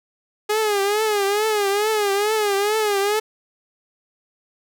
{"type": "tone with vibrato", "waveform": "sawtooth", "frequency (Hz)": 415.5, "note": "G#4", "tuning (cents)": 1, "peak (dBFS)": -14, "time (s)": [0.49, 3.2], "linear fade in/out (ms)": 10, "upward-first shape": "triangle", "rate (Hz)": 2.3, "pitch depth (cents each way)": 110, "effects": []}